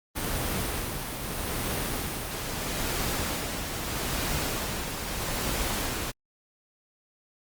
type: noise with tremolo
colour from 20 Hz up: pink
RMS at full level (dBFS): -29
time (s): 0.15-6.12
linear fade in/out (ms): 20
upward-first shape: sine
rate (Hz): 0.78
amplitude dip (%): 40
effects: Opus 32 kbps